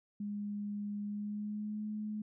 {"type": "tone with pitch glide", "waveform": "sine", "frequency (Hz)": [205.6, 212.5], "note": ["G#3", "G#3"], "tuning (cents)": [-17, 40], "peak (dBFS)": -36, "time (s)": [0.2, 2.22], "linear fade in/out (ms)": 5, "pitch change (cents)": 57, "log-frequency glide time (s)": [1.03, 1.85], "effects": []}